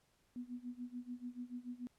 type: tone with tremolo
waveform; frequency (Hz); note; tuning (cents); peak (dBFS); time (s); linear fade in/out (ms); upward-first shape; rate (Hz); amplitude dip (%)
sine; 245.6; B3; -9; -40; 0.36-1.87; 0; sine; 6.9; 90
effects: pink hiss -75 dBFS RMS until 1.98 s + low-pass 12000 Hz 12 dB/octave